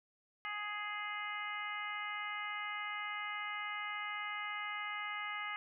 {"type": "harmonic tone", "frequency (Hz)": 416.5, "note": "G#4", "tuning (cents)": 5, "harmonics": [2, 3, 4, 5, 6, 7], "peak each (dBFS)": [-48, -43, -47, -42, -52, -49], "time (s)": [0.45, 5.56], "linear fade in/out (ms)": 0, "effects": []}